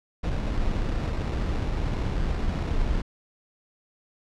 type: noise with sample-and-hold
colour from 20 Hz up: brown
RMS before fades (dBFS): -26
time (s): 0.23-3.02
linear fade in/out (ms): 10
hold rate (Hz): 3150
effects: low-pass 5000 Hz 12 dB/octave